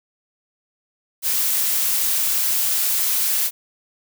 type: noise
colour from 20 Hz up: blue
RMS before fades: -20 dBFS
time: 1.22-3.51 s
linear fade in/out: 50 ms
effects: none